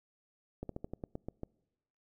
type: slowing click train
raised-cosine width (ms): 2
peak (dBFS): -26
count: 9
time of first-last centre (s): 0.63-1.434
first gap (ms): 63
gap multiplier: 1.13
effects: noise-tail reverb RT60 1.0 s tail -26 dB re dry